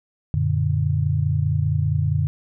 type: chord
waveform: sine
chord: Gb augmented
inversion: none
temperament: equal with one note detuned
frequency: 91.81 / 116.54 / 146.83 Hz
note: Gb2 / Bb2 / D3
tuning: -13 / 0 / 0 cents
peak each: -22 / -24 / -21 dBFS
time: 0.34-2.27 s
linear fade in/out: 0 ms
effects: none